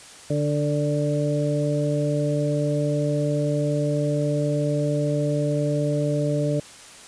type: harmonic tone with a mistuned harmonic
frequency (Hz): 146.83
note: D3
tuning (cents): 0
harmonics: 1 / 2 / 3 / 4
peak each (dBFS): -23 / -27 / -29 / -26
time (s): 0.3-6.6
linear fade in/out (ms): 5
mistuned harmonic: 3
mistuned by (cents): +17
effects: white hiss -44 dBFS RMS until 7.07 s + resampled to 22050 Hz